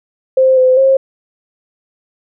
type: tone with pitch steps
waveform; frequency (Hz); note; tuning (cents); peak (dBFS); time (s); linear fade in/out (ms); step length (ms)
sine; 523 / 513 / 535; C5 / C5 / C5; -1 / -34 / +38; -6; 0.37-0.97; 5; 200
effects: none